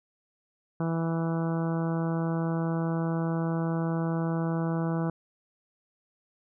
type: harmonic tone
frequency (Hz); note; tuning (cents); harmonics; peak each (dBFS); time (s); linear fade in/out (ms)
164.81; E3; 0; 1 / 2 / 3 / 4 / 5 / 6 / 7 / 8 / 9; -27 / -33 / -37 / -39 / -41 / -43 / -44 / -45 / -46; 0.8-5.1; 2
effects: none